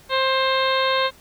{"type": "harmonic tone", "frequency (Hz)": 528, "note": "C5", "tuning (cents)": 16, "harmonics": [1, 2, 3, 4, 5, 6, 7, 8], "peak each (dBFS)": [-22, -22, -27, -29, -31, -32, -27, -31], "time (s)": [0.09, 1.11], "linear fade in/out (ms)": 50, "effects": ["pink hiss -50 dBFS RMS until 1.2 s"]}